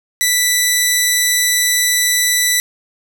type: tone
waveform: 10% pulse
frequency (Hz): 1975.5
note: B6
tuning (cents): 0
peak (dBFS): -3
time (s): 0.21-2.6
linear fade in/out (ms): 0
effects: none